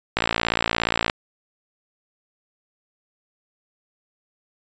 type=click train; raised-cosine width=0.3 ms; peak=-3 dBFS; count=54; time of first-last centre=0.17-1.098 s; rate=57.1 Hz; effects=resampled to 16000 Hz